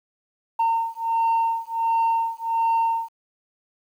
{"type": "beating tone pair", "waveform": "sine", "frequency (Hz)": [912, 913.4], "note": ["A#5", "A#5"], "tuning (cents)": [-38, -36], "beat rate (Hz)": 1.4, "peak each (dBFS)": -21, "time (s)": [0.59, 3.09], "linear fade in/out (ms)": 10, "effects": ["tanh soft clip ceiling -16 dBFS", "9-bit"]}